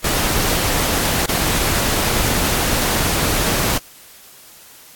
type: noise with dropouts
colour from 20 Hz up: pink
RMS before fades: -18 dBFS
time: 0.04-3.78 s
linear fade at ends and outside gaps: 5 ms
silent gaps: 1.26-1.288 s
effects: white hiss -43 dBFS RMS until 4.95 s + AAC 64 kbps